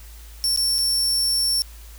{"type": "tone with dropouts", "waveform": "sawtooth", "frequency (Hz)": 5440, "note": "F8", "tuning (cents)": -46, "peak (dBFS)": -16, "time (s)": [0.44, 1.62], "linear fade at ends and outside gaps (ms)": 0, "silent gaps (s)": [[0.562, 0.574], [0.783, 0.787]], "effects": ["added 55 Hz sine -39 dBFS peak until 1.98 s", "white hiss -48 dBFS RMS until 1.98 s"]}